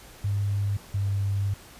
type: tone pair in turn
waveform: sine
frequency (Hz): 100.7 / 99.31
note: G2 / G2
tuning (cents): +47 / +23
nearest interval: unison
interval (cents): 24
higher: first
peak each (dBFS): -23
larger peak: neither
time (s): 0.24-0.77 / 0.94-1.54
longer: second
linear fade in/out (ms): 5
effects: pink hiss -48 dBFS RMS until 1.79 s + resampled to 32000 Hz